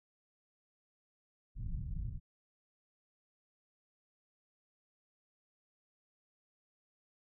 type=low-pass noise; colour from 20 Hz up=pink; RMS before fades=-39 dBFS; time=1.55-2.2 s; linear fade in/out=50 ms; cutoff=140 Hz; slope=24 dB/octave; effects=none